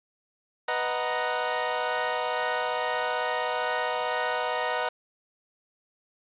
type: chord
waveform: 25% pulse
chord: B major seventh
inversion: none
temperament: equal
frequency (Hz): 493.9 / 622.3 / 740 / 932.3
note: B4 / D#5 / F#5 / A#5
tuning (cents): 0 / 0 / 0 / 0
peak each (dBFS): -28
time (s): 0.68-4.89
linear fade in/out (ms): 5
effects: resampled to 8000 Hz + 8-bit